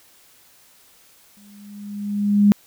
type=tone with exponential growth; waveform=sine; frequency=204.6 Hz; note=G#3; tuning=26 cents flat; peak=-8 dBFS; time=1.37-2.52 s; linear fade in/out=0 ms; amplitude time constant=250 ms; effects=white hiss -53 dBFS RMS until 2.66 s